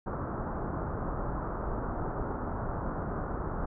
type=low-pass noise; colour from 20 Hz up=pink; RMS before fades=-34 dBFS; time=0.06-3.66 s; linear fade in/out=10 ms; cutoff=1400 Hz; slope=48 dB/octave; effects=none